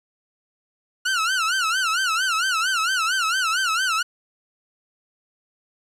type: tone with vibrato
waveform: sawtooth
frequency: 1416 Hz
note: F6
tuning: 23 cents sharp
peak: -16 dBFS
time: 1.05-4.03 s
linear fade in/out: 10 ms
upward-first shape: sine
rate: 4.4 Hz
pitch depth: 170 cents each way
effects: low-pass 9000 Hz 12 dB/octave + 9-bit